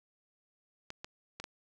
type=clicks; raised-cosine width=0.2 ms; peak=-24 dBFS; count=4; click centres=0.904 / 1.045 / 1.4 / 1.441 s; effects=none